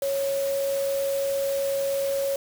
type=tone in noise; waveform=sine; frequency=552 Hz; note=C#5; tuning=7 cents flat; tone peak=-23 dBFS; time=0.02-2.36 s; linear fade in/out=2 ms; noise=white; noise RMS=-37 dBFS; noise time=0.02-2.36 s; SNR=+11 dB; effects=none